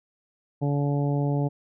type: harmonic tone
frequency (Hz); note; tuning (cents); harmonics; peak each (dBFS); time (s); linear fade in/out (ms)
143; D3; -46; 1 / 2 / 3 / 4 / 5 / 6; -23 / -29 / -33 / -35 / -37 / -39; 0.61-1.49; 20
effects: none